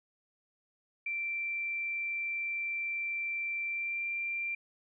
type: tone with pitch glide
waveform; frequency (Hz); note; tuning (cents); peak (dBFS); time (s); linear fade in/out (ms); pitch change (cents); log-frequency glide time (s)
sine; 2349 to 2367; D7 to D7; 0 to +13; -32; 1.06-4.55; 5; +13; 3.66-4.06
effects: none